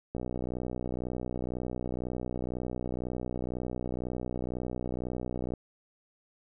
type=click train; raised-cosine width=2 ms; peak=-21 dBFS; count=335; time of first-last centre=0.15-5.537 s; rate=62 Hz; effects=none